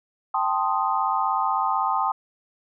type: chord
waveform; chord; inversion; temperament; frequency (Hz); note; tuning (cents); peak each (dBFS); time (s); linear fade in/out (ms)
sine; A half-diminished seventh; third; equal; 784 / 880 / 1046.5 / 1244.5; G5 / A5 / C6 / Eb6; 0 / 0 / 0 / 0; -26; 0.34-2.12; 5
effects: none